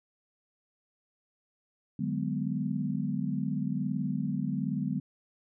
sine chord, G# half-diminished seventh, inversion second, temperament just, 149.51 / 186.89 / 207.7 / 249.2 Hz, D3 / F#3 / G#3 / B3, +31 / +18 / 0 / +16 cents, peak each -34 dBFS, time 1.99-5 s, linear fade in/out 5 ms, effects none

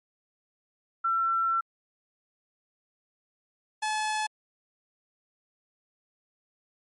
sine / sawtooth tone pair in turn, 1348 / 859.1 Hz, E6 / A5, +38 / -42 cents, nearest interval minor sixth, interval 780 cents, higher first, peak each -23 dBFS, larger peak neither, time 1.04-1.61 / 3.82-4.27 s, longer first, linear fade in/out 10 ms, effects MP3 48 kbps

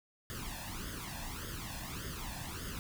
pink noise with flanger, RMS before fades -42 dBFS, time 0.3-2.79 s, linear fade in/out 0 ms, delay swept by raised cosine 0.6 to 1.18 ms, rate 1.7 Hz, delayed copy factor +0.75, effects none

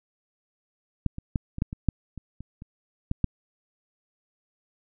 clicks, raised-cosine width 5 ms, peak -11 / -22 / -12 / -21 / -11 / -21 / -8 / -25 / -26 / -28 / -13 / -9 dBFS, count 12, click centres 1.063 / 1.184 / 1.358 / 1.584 / 1.621 / 1.729 / 1.887 / 2.177 / 2.406 / 2.621 / 3.114 / 3.243 s, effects none

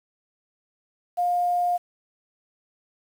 sine tone with quantisation, 708 Hz, F5, 23 cents sharp, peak -20 dBFS, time 1.17-1.78 s, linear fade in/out 20 ms, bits 8, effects none

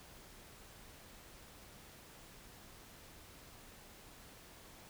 silence, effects pink hiss -57 dBFS RMS until 4.89 s

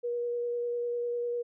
sine tone with vibrato, 479.2 Hz, A#4, 48 cents sharp, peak -29 dBFS, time 0.03-1.43 s, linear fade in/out 20 ms, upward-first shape square, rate 10 Hz, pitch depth 8 cents each way, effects none

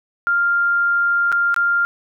sine tone with dropouts, 1396.9 Hz, F6, in tune, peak -14 dBFS, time 0.27-1.85 s, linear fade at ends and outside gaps 0 ms, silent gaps 1.318-1.325 / 1.543-1.563 s, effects none

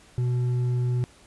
sine tone with hard clipping, 123.47 Hz, B2, in tune, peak -23 dBFS, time 0.18-1.04 s, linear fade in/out 0 ms, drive 4 dB, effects pink hiss -54 dBFS RMS until 1.26 s + resampled to 24000 Hz

